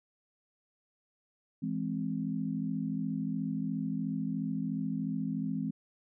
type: chord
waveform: sine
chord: E augmented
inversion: none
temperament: equal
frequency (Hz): 164.81 / 207.7 / 261.6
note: E3 / G#3 / B#3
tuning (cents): 0 / 0 / 0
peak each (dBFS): -36 / -35 / -35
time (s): 1.62-5.71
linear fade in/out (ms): 10
effects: none